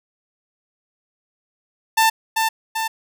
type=tone with echo; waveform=sawtooth; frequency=891 Hz; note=A5; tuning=22 cents sharp; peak=-9 dBFS; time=1.97-2.1 s; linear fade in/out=10 ms; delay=390 ms; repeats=2; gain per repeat=-4 dB; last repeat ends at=2.88 s; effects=none